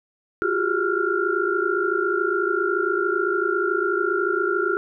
sine tone cluster, 350.5 / 377.8 / 408.4 / 1369 / 1423 Hz, F4 / F#4 / G#4 / F6 / F6, +6 / +36 / -29 / -35 / +32 cents, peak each -26 dBFS, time 0.42-4.77 s, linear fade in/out 0 ms, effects none

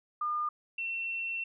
sine tone pair in turn, 1211 / 2706 Hz, D#6 / E7, -47 / +45 cents, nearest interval octave + major second, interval 1392 cents, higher second, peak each -29 / -32 dBFS, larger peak first, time 0.21-0.49 / 0.78-1.44 s, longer second, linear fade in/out 5 ms, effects none

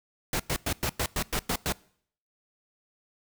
pink noise bursts, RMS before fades -28 dBFS, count 9, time 0.33-1.724 s, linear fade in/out 2 ms, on 66 ms, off 100 ms, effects noise-tail reverb RT60 0.6 s tail -23 dB re dry

